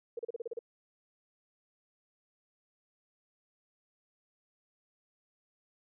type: tone bursts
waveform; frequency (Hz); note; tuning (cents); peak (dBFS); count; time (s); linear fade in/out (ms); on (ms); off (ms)
sine; 466.2; A#4; 0; -34; 8; 0.17-0.591; 5; 22; 35
effects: none